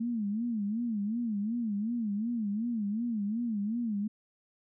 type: tone with vibrato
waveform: sine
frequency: 220 Hz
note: A3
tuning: in tune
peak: -29 dBFS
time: 0-4.08 s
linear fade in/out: 10 ms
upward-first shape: sine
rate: 2.7 Hz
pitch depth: 160 cents each way
effects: none

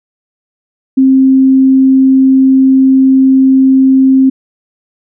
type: tone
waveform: sine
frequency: 264.9 Hz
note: C4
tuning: 22 cents sharp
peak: -3 dBFS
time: 0.97-4.3 s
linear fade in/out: 10 ms
effects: none

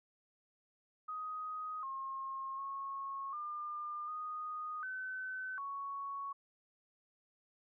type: tone with pitch steps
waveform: sine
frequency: 1252 / 1074 / 1094 / 1202 / 1238 / 1520 / 1112 Hz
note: D#6 / C6 / C#6 / D6 / D#6 / F#6 / C#6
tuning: +10 / +45 / -23 / +40 / -9 / +46 / +5 cents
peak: -39 dBFS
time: 1.08-6.33 s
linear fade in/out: 10 ms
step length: 750 ms
effects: none

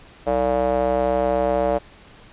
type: tone with band-pass filter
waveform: square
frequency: 64 Hz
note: C2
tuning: 38 cents flat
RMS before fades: -20 dBFS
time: 0.26-1.79 s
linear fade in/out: 20 ms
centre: 610 Hz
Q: 4
effects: pink hiss -47 dBFS RMS until 2.32 s + resampled to 8000 Hz

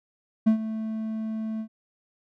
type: tone with ADSR envelope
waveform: triangle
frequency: 220 Hz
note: A3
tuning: in tune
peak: -12 dBFS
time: 0.46-1.68 s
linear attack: 15 ms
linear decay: 98 ms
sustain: -14 dB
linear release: 80 ms
effects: none

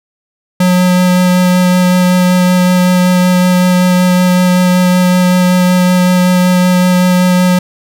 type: tone with vibrato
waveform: square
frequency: 181.2 Hz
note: F#3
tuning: 36 cents flat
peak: -7 dBFS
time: 0.6-7.59 s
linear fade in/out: 5 ms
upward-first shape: sine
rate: 5.3 Hz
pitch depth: 8 cents each way
effects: none

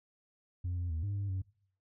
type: tone with pitch steps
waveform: sine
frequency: 89.2 / 88.1 / 80 / 100.6 / 100 / 94.3 Hz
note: F2 / F2 / D#2 / G2 / G2 / F#2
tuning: +37 / +16 / +49 / +45 / +35 / +33 cents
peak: -30 dBFS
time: 0.64-1.42 s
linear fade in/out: 10 ms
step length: 130 ms
effects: noise-tail reverb RT60 0.6 s tail -24 dB re dry + tanh soft clip ceiling -31 dBFS

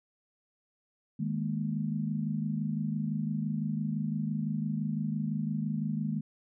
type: chord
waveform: sine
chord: D# suspended fourth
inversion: none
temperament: just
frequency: 155.56 / 207.4 / 233.3 Hz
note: D#3 / G#3 / A#3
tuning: 0 / -2 / +2 cents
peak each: -33 / -33 / -35 dBFS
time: 1.19-6.21 s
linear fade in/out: 10 ms
effects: none

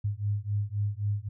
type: beating tone pair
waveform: sine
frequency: 101.1 / 104.9 Hz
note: G#2 / G#2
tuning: -46 / +18 cents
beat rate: 3.8 Hz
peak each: -30 dBFS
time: 0.04-1.29 s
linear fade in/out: 10 ms
effects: none

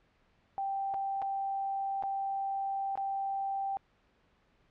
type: tone with dropouts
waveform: sine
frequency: 784 Hz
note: G5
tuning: in tune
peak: -31 dBFS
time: 0.58-3.77 s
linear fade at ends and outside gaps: 0 ms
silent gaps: 0.939-0.943 / 1.218-1.223 / 2.025-2.036 / 2.955-2.975 s
effects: pink hiss -69 dBFS RMS until 4.7 s + low-pass 3000 Hz 12 dB/octave

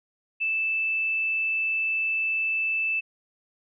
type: tone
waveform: sine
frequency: 2637 Hz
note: E7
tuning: in tune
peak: -23 dBFS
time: 0.4-3.01 s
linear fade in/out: 20 ms
effects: none

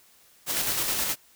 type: noise with tremolo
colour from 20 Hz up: white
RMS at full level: -26 dBFS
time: 0.46-1.16 s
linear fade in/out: 50 ms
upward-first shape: square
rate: 9.5 Hz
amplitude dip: 30%
effects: white hiss -58 dBFS RMS until 1.35 s

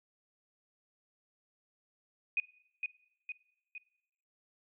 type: tone with echo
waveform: sine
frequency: 2489 Hz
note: D#7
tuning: in tune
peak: -27 dBFS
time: 2.37-2.4 s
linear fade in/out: 2 ms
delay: 460 ms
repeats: 3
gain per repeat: -5 dB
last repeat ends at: 3.78 s
effects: noise-tail reverb RT60 0.9 s tail -22 dB re dry

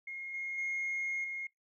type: tone with level steps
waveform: sine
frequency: 2146 Hz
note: C7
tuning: 43 cents sharp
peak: -39 / -35 / -31 / -36 dBFS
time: 0.07-1.47 s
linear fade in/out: 5 ms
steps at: 0.34 / 0.58 / 1.24 s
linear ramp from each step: 2 ms
effects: noise-tail reverb RT60 0.2 s tail -26 dB re dry + tanh soft clip ceiling -30 dBFS

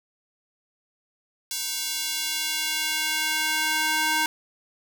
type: tone with high-pass filter sweep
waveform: square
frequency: 311.1 Hz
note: D#4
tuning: in tune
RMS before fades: -26 dBFS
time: 1.51-4.26 s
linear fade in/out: 2 ms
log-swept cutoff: 4800 to 1100 Hz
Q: 0.94
effects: none

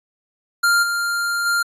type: tone with level steps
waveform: square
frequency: 1396.9 Hz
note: F6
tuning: in tune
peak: -14 / -20 / -17 dBFS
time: 0.63-1.63 s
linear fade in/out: 10 ms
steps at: 0.82 / 1.45 s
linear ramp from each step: 20 ms
effects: resampled to 32000 Hz

